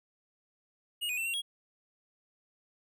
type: tone with pitch steps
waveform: square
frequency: 2869 / 2481 / 2687 / 2749 / 3303 Hz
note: F7 / D#7 / E7 / F7 / G#7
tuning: +46 / -6 / +33 / -28 / -10 cents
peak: -32 dBFS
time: 1.01-1.42 s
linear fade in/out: 20 ms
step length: 82 ms
effects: none